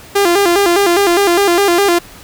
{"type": "tone with vibrato", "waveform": "sawtooth", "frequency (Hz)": 372.6, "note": "F#4", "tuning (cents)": 12, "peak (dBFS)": -5, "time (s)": [0.15, 1.99], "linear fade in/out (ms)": 10, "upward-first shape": "square", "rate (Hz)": 4.9, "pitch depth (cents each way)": 130, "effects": ["pink hiss -37 dBFS RMS until 2.23 s"]}